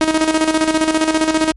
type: tone with tremolo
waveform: sawtooth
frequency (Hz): 315.7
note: D#4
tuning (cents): +25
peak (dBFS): -7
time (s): 0.01-1.52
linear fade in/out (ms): 2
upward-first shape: square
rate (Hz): 15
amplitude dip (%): 60
effects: added 50 Hz sine -40 dBFS peak until 1.56 s + MP3 48 kbps